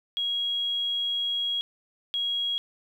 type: tone pair in turn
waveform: sine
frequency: 3300 / 3300 Hz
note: G#7 / G#7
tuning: -12 / -12 cents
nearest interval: unison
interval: 0 cents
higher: neither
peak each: -25 dBFS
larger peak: neither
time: 0.17-1.61 / 2.14-2.58 s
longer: first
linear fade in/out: 0 ms
effects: 9-bit